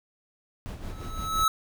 brown noise with tremolo, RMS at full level -33 dBFS, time 0.66-1.44 s, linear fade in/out 0 ms, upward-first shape sine, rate 5.8 Hz, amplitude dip 55%
square tone with exponential growth, 1298 Hz, E6, 27 cents flat, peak -19 dBFS, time 0.83-1.48 s, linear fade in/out 2 ms, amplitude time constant 140 ms
effects none

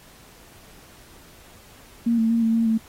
sine tone with pitch steps, 233.2 / 224.6 / 230.8 / 225.2 / 228.6 / 223 Hz, A#3 / A3 / A#3 / A3 / A#3 / A3, +1 / +36 / -17 / +40 / -34 / +23 cents, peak -17 dBFS, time 2.06-2.78 s, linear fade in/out 10 ms, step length 120 ms, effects pink hiss -50 dBFS RMS until 2.88 s + AAC 48 kbps

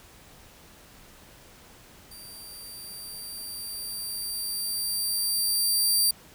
15% pulse tone with level ramp, 4699 Hz, D8, in tune, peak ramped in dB -37 to -13 dBFS, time 2.11-6.11 s, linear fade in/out 5 ms, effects pink hiss -52 dBFS RMS until 6.34 s

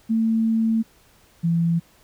sine tone pair in turn, 224.2 / 167.96 Hz, A3 / E3, +33 / +33 cents, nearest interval perfect fourth, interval 500 cents, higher first, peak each -17 dBFS, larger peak neither, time 0.09-0.83 / 1.43-1.8 s, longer first, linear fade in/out 20 ms, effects pink hiss -56 dBFS RMS until 2.03 s

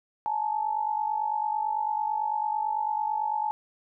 sine tone pair together, 850 / 899 Hz, G#5 / A5, +40 / +37 cents, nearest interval minor second, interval 97 cents, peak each -27 / -30 dBFS, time 0.26-3.51 s, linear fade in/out 0 ms, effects none

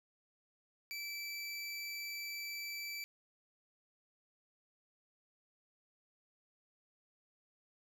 25% pulse tone, 2321 Hz, D7, 21 cents flat, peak -37 dBFS, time 0.91-3.04 s, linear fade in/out 0 ms, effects none

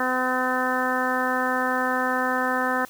harmonic tone, 254.9 Hz, C4, 45 cents flat, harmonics 1 / 2 / 3 / 4 / 5 / 6 / 7, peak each -29 / -29 / -29 / -29 / -29 / -29 / -29 dBFS, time 0-2.85 s, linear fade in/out 2 ms, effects white hiss -48 dBFS RMS until 2.89 s

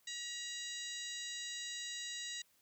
harmonic tone with a mistuned harmonic, 960 Hz, B5, 49 cents flat, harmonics 2 / 3 / 4 / 5 / 6 / 7 / 8, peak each -48 / -51 / -45 / -54 / -53 / -49 / -51 dBFS, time 0.07-2.42 s, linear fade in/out 5 ms, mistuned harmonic 3, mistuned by -25 cents, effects white hiss -72 dBFS RMS until 2.61 s

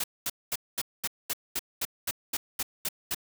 white noise bursts, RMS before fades -30 dBFS, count 13, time 0-3.147 s, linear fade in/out 5 ms, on 39 ms, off 220 ms, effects none

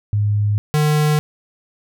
sine / square tone pair in turn, 103.83 / 151.04 Hz, G#2 / D3, 0 / +49 cents, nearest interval tritone, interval 649 cents, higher second, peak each -14 dBFS, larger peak neither, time 0.13-0.58 / 0.74-1.19 s, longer neither, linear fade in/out 0 ms, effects none

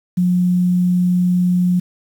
sine tone with quantisation, 179.4 Hz, F3, 47 cents sharp, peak -12 dBFS, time 0.17-1.8 s, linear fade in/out 10 ms, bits 7, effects none

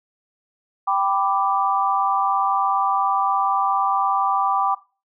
sine chord, G major, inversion none, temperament equal with one note detuned, 784 / 991.8 / 1174.7 Hz, G5 / B5 / D6, 0 / +7 / 0 cents, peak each -21 / -24 / -21 dBFS, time 0.87-4.75 s, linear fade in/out 10 ms, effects noise-tail reverb RT60 0.3 s tail -17 dB re dry

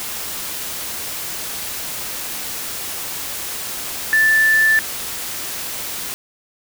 sine tone in noise, 1760 Hz, A6, in tune, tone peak -11 dBFS, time 4.13-4.79 s, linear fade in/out 0 ms, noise white, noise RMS -27 dBFS, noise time 0-6.14 s, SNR +13 dB, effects none

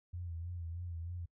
sine tone with vibrato, 85.6 Hz, F2, 34 cents flat, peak -39 dBFS, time 0.13-1.26 s, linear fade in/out 10 ms, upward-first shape sine, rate 3.2 Hz, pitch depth 62 cents each way, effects noise-tail reverb RT60 0.1 s tail -26 dB re dry

